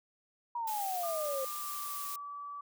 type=exponential sweep; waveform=sine; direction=down; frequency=967 to 520 Hz; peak=-33 dBFS; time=0.55-1.45 s; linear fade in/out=5 ms
type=noise; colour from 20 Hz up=blue; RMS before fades=-41 dBFS; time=0.67-2.16 s; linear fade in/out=5 ms
type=tone with pitch glide; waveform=sine; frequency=1204 to 1151 Hz; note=D6 to D6; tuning=+43 to -35 cents; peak=-40 dBFS; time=1.03-2.61 s; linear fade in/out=5 ms; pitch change=-78 cents; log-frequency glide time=1.29-2.09 s
effects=none